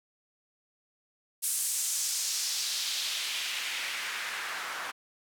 white noise with band-pass filter sweep, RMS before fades -33 dBFS, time 1.42-4.92 s, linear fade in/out 20 ms, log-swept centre 9700 to 1200 Hz, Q 1.5, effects none

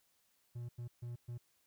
triangle tone bursts at uneven times, 120 Hz, B2, 49 cents flat, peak -39 dBFS, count 4, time 0.55-0.69 / 0.78-0.88 / 1.02-1.16 / 1.28-1.38 s, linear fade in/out 10 ms, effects white hiss -75 dBFS RMS until 1.66 s

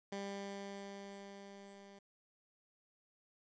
15% pulse tone with level ramp, 198.7 Hz, G3, 24 cents sharp, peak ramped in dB -34 to -49 dBFS, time 0.12-1.99 s, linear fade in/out 5 ms, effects resampled to 16000 Hz + 12-bit

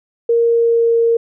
sine tone with pitch glide, 466.2 to 462.4 Hz, A#4 to A#4, 0 to -14 cents, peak -10 dBFS, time 0.29-1.17 s, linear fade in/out 5 ms, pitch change -14 cents, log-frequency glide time 0.44-0.96 s, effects none

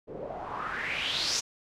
white noise with low-pass filter sweep, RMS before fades -33 dBFS, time 0.07-1.41 s, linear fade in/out 20 ms, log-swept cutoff 400 to 6200 Hz, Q 4.5, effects none

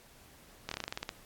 slowing click train, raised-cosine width 0.2 ms, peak -18 dBFS, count 11, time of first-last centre 0.69-1.091 s, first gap 24 ms, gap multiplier 1.11, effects pink hiss -58 dBFS RMS until 1.25 s + AAC 64 kbps

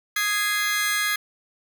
sawtooth chord, Ab major, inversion second, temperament just, 1245.9 / 1661.2 / 2077 Hz, Eb6 / Ab6 / C7, +2 / 0 / -13 cents, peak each -26 / -21 / -22 dBFS, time 0.16-1.16 s, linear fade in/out 5 ms, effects none

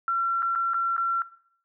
sine tone with dropouts, 1360 Hz, F6, 46 cents flat, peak -22 dBFS, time 0.08-1.22 s, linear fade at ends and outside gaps 1 ms, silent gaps 0.422-0.428 / 0.552-0.558 / 0.735-0.743 / 0.966-0.979 s, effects noise-tail reverb RT60 0.6 s tail -18 dB re dry

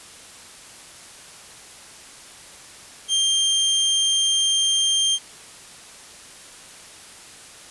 sawtooth tone, 3179 Hz, G7, 24 cents sharp, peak -14 dBFS, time 3.08-5.19 s, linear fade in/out 50 ms, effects white hiss -43 dBFS RMS until 7.7 s + resampled to 24000 Hz

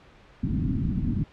white low-pass noise, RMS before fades -26 dBFS, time 0.43-1.24 s, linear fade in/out 5 ms, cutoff 270 Hz, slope 48 dB/octave, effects pink hiss -53 dBFS RMS until 1.32 s + low-pass 3000 Hz 12 dB/octave

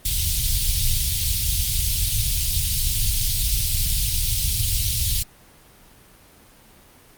pink band-stop noise, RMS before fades -21 dBFS, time 0.05-5.23 s, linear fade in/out 5 ms, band 110 to 3300 Hz, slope 24 dB/octave, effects pink hiss -50 dBFS RMS until 7.17 s + Opus 32 kbps

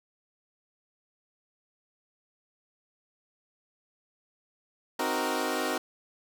15% pulse chord, C half-diminished seventh, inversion none, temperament equal, 261.6 / 311.1 / 370 / 466.2 Hz, C4 / Eb4 / Gb4 / Bb4, 0 / 0 / 0 / 0 cents, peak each -27 dBFS, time 4.99-5.78 s, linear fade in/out 5 ms, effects none

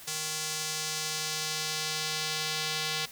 square tone with band-pass filter sweep, 155.56 Hz, D#3, in tune, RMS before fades -33 dBFS, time 0.07-3.06 s, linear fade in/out 10 ms, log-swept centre 6900 to 4100 Hz, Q 1.3, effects white hiss -48 dBFS RMS until 3.11 s

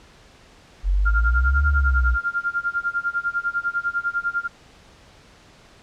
sine exponential two-way sweep, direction up then down, 44.37 to 72.7 to 58 Hz, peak -16 dBFS, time 0.83-2.18 s, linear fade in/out 50 ms, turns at 1.66 s
sine tone with tremolo, 1396.9 Hz, F6, in tune, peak -18 dBFS, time 1.05-4.48 s, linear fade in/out 20 ms, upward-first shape sine, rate 10 Hz, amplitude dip 95%
effects pink hiss -50 dBFS RMS until 5.82 s + low-pass 6000 Hz 12 dB/octave

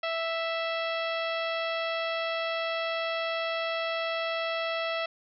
harmonic tone with a mistuned harmonic, 659.3 Hz, E5, in tune, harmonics 1 / 2 / 3 / 4 / 5 / 6 / 7 / 8, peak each -31 / -35 / -37 / -37 / -39 / -45 / -47 / -48 dBFS, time 0.03-5.06 s, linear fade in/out 5 ms, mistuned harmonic 7, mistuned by -62 cents, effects none

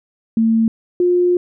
sine tone pair in turn, 225 / 355.6 Hz, A3 / F4, +39 / +31 cents, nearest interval minor sixth, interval 792 cents, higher second, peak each -11 dBFS, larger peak neither, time 0.37-0.68 / 1-1.37 s, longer second, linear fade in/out 2 ms, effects none

